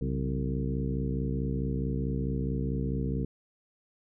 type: harmonic tone with a mistuned harmonic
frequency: 64.6 Hz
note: C2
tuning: 21 cents flat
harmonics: 1 / 2 / 3 / 4 / 5 / 6 / 7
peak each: -33 / -32 / -35 / -36 / -42 / -42 / -40 dBFS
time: 0.01-3.25 s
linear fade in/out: 5 ms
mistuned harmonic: 2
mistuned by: +120 cents
effects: none